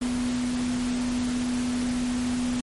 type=tone in noise; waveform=sine; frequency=246.9 Hz; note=B3; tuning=in tune; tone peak=-24 dBFS; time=0.01-2.61 s; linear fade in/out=10 ms; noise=pink; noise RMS=-35 dBFS; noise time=0.01-2.61 s; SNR=+8 dB; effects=MP3 48 kbps